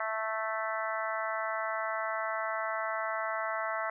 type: harmonic tone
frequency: 220 Hz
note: A3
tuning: in tune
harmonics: 3 / 4 / 5 / 6 / 7 / 8 / 9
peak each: -36 / -40 / -38 / -37 / -41 / -43 / -40 dBFS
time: 0-3.9 s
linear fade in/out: 2 ms
effects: none